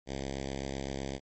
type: tone with notch filter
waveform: 5% pulse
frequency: 67.9 Hz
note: C#2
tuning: 35 cents flat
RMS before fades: -37 dBFS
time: 0.06-1.2 s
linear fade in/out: 50 ms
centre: 1200 Hz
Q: 0.79
effects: MP3 32 kbps